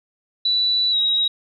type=tone with pitch glide; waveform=sine; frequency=3957 to 3822 Hz; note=B7 to A#7; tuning=+3 to +43 cents; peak=-16 dBFS; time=0.45-1.28 s; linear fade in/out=5 ms; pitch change=-60 cents; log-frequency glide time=0.91-0.96 s; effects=none